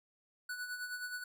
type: tone with tremolo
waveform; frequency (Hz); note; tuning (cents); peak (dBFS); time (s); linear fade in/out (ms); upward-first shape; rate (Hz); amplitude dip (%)
square; 1480; F#6; 0; -38; 0.49-1.24; 5; sine; 9.5; 55
effects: none